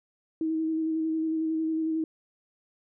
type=tone with vibrato; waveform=sine; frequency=319.3 Hz; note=D#4; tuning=45 cents sharp; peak=-25 dBFS; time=0.41-2.04 s; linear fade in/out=2 ms; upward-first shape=square; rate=11 Hz; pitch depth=15 cents each way; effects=none